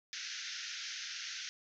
white band-pass noise, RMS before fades -43 dBFS, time 0.13-1.49 s, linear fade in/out 0 ms, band 1400 to 6400 Hz, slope 96 dB/octave, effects none

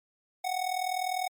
square tone with amplitude modulation, 740 Hz, F#5, in tune, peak -26 dBFS, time 0.44-1.28 s, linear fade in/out 10 ms, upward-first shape sine, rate 40 Hz, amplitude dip 80%, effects MP3 96 kbps

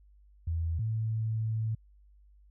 sine tone pair in turn, 82.41 / 110.87 Hz, E2 / A2, 0 / +14 cents, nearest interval perfect fourth, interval 514 cents, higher second, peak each -28 dBFS, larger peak neither, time 0.47-0.79 / 0.79-1.75 s, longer second, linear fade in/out 5 ms, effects added 50 Hz sine -56 dBFS peak until 2.5 s

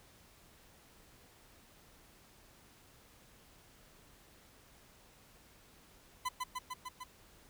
40% pulse tone with echo, 1011 Hz, B5, 40 cents sharp, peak -32 dBFS, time 6.25-6.29 s, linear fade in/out 10 ms, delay 150 ms, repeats 5, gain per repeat -2 dB, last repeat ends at 7.04 s, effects pink hiss -62 dBFS RMS until 7.49 s

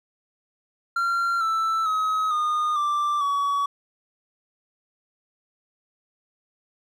triangle tone with pitch steps, 1377 / 1324 / 1273 / 1223.9 / 1176.8 / 1131.5 Hz, F6 / E6 / D#6 / D#6 / D6 / C#6, -25 / +7 / +39 / -29 / +3 / +35 cents, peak -19 dBFS, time 0.96-3.66 s, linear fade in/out 5 ms, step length 450 ms, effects none

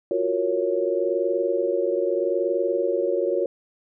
sine chord, Gb major seventh, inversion third, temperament equal, 349.2 / 370 / 466.2 / 554.4 Hz, F4 / Gb4 / Bb4 / Db5, 0 / 0 / 0 / 0 cents, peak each -27 / -26 / -26 / -25 dBFS, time 0.11-3.46 s, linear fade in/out 2 ms, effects none

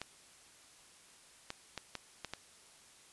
clicks, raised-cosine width 0.2 ms, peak -22 dBFS, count 6, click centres 0.016 / 1.504 / 1.777 / 1.953 / 2.247 / 2.336 s, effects white hiss -60 dBFS RMS until 3.12 s + resampled to 24000 Hz

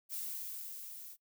violet noise with level ramp, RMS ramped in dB -39 to -50 dBFS, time 0.09-1.17 s, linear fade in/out 50 ms, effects noise-tail reverb RT60 0.1 s tail -22 dB re dry

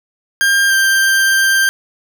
40% pulse tone pair in turn, 1600 / 1577.1 Hz, G6 / G6, +35 / +10 cents, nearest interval unison, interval 25 cents, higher first, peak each -9 dBFS, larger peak neither, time 0.41-0.7 / 0.7-1.69 s, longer second, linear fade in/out 0 ms, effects none

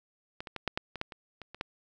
clicks, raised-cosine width 0.3 ms, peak -22 / -25 / -20 / -13 / -14 / -23 / -16 / -27 / -27 / -28 / -17 dBFS, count 11, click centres 0.405 / 0.472 / 0.563 / 0.677 / 0.775 / 0.957 / 1.014 / 1.122 / 1.417 / 1.546 / 1.611 s, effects none

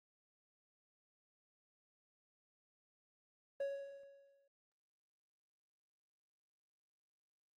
triangle tone with exponential decay, 556 Hz, C#5, 5 cents sharp, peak -33 dBFS, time 3.6-4.48 s, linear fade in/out 5 ms, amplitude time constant 190 ms, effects Opus 24 kbps

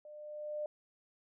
sine tone with level ramp, 600 Hz, D5, 37 cents sharp, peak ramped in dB -49 to -34 dBFS, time 0.05-0.66 s, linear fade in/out 2 ms, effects none

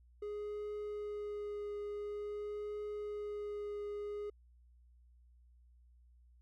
triangle tone with vibrato, 415.3 Hz, G#4, in tune, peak -37 dBFS, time 0.22-4.3 s, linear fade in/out 5 ms, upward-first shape triangle, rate 0.48 Hz, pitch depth 13 cents each way, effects added 60 Hz sine -61 dBFS peak until 6.41 s

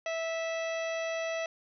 harmonic tone, 655 Hz, E5, 11 cents flat, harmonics 1 / 2 / 3 / 4 / 5 / 6 / 7 / 8 / 9, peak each -32 / -44 / -40 / -41 / -48 / -52 / -57 / -57 / -49 dBFS, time 0.06-1.46 s, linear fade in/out 2 ms, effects none

